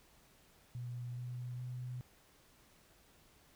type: tone with pitch steps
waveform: sine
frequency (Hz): 122 / 123.49 / 125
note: B2 / B2 / B2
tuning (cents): -21 / 0 / +21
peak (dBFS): -40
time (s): 0.75-2.01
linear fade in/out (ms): 0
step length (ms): 420
effects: pink hiss -66 dBFS RMS until 3.55 s